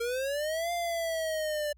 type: linear two-way sweep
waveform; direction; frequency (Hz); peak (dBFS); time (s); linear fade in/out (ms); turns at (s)
square; up then down; 460.1 to 698.5 to 587; -30; 0-1.73; 10; 0.72
effects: added 60 Hz sine -56 dBFS peak until 1.77 s

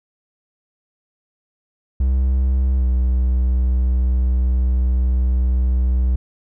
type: tone with pitch glide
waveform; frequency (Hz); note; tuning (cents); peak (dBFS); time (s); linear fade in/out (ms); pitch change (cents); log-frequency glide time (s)
triangle; 65 to 62.71; C2 to B1; -11 to +27; -12; 2-6.16; 5; -62; 2.78-2.84
effects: none

